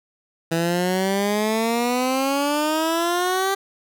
15% pulse exponential sweep, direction up, 163.7 to 394.5 Hz, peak -13 dBFS, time 0.51-3.55 s, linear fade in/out 10 ms, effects none

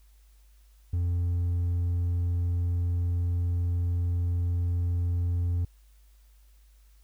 sine tone with hard clipping, 87.31 Hz, F2, in tune, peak -25 dBFS, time 0.93-5.65 s, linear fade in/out 5 ms, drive 2 dB, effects added 51 Hz sine -54 dBFS peak until 7.03 s + white hiss -68 dBFS RMS until 7.03 s

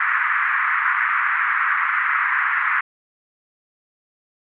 white band-pass noise, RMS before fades -20 dBFS, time 0-2.81 s, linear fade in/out 5 ms, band 1100 to 2000 Hz, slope 48 dB/octave, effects none

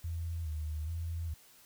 sine tone with vibrato, 80.1 Hz, E2, 49 cents flat, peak -34 dBFS, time 0.04-1.34 s, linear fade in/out 5 ms, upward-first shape square, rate 1.2 Hz, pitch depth 70 cents each way, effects white hiss -60 dBFS RMS until 1.65 s

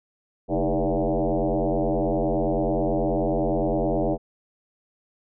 sine tone with frequency modulation, 138.59 Hz, C#3, in tune, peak -20 dBFS, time 0.48-4.18 s, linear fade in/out 50 ms, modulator 89.5 Hz, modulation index 6.6, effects none

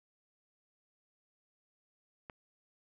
click, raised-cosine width 0.5 ms, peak -30 dBFS, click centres 2.298 s, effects none

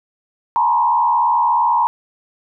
sine tone with frequency modulation, 953 Hz, A#5, 38 cents sharp, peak -12 dBFS, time 0.56-1.87 s, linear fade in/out 0 ms, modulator 77 Hz, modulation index 1, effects none

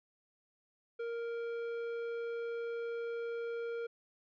sine tone with tanh clipping, 466.2 Hz, A#4, in tune, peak -38 dBFS, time 0.99-3.87 s, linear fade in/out 10 ms, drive 11 dB, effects none

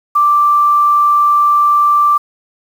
sine tone with quantisation, 1174.7 Hz, D6, in tune, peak -7 dBFS, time 0.15-2.18 s, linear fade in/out 10 ms, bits 6, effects none

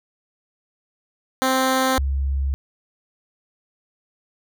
10% pulse / sine tone pair in turn, 261.6 / 68.26 Hz, C4 / C#2, 0 / -26 cents, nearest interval octave + major seventh, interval 2326 cents, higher first, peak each -9 / -19 dBFS, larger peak first, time 1.42-1.98 / 1.98-2.54 s, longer neither, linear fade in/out 0 ms, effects none

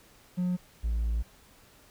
triangle tone pair in turn, 180 / 56.7 Hz, F#3 / A#1, -47 / -47 cents, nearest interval octave + minor sixth, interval 2000 cents, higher first, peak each -23 dBFS, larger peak neither, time 0.37-0.57 / 0.83-1.23 s, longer second, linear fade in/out 20 ms, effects tanh soft clip ceiling -20 dBFS + pink hiss -58 dBFS RMS until 1.9 s

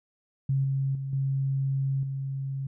sine tone with level steps, 135.9 Hz, C#3, 34 cents flat, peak -22 / -24 / -30 / -24 / -29 dBFS, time 0.49-2.67 s, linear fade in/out 5 ms, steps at 0.64 / 0.95 / 1.13 / 2.03 s, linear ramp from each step 2 ms, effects none

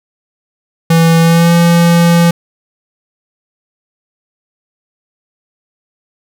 square tone with pitch glide, 165.2 to 170.34 Hz, E3 to F3, +4 to -43 cents, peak -6 dBFS, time 0.9-2.31 s, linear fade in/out 5 ms, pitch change +53 cents, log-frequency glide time 1.21-1.53 s, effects none

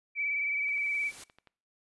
sine tone with vibrato, 2296 Hz, D7, 40 cents flat, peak -28 dBFS, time 0.15-1.12 s, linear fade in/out 50 ms, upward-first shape triangle, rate 19 Hz, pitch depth 40 cents each way
white noise with exponential growth, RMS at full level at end -44 dBFS, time 0.27-1.24 s, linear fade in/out 5 ms, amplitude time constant 210 ms
click train, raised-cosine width 0.3 ms, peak -38 dBFS, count 10, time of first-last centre 0.69-1.473 s, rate 11.5 Hz
effects noise-tail reverb RT60 0.5 s tail -23 dB re dry + resampled to 24000 Hz

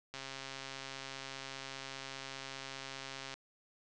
click train, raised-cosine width 0.2 ms, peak -26 dBFS, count 433, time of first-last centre 0.14-3.34 s, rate 135 Hz, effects resampled to 22050 Hz

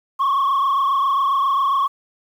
sine tone with frequency modulation, 1100 Hz, C#6, 14 cents flat, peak -13 dBFS, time 0.19-1.88 s, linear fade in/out 20 ms, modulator 27.4 Hz, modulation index 1.5, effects tanh soft clip ceiling -14 dBFS + 8-bit

